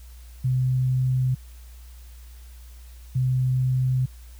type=tone pair in turn; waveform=sine; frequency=128.5 / 128.5 Hz; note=C3 / C3; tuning=-31 / -31 cents; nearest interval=unison; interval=0 cents; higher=neither; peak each=-19 dBFS; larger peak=neither; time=0.44-1.35 / 3.15-4.06 s; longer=neither; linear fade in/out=10 ms; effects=added 60 Hz sine -41 dBFS peak until 4.39 s + white hiss -55 dBFS RMS until 4.39 s